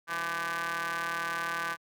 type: ring-modulated tone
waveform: sawtooth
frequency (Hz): 171.1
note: F3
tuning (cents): -35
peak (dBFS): -24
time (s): 0.07-1.77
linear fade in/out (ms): 50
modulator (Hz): 1350
effects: high-pass 100 Hz 12 dB/octave